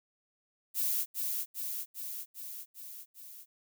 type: noise with echo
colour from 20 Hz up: violet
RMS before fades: -31 dBFS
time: 0.74-1.06 s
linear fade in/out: 50 ms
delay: 400 ms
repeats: 6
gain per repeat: -3 dB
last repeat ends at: 3.46 s
effects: none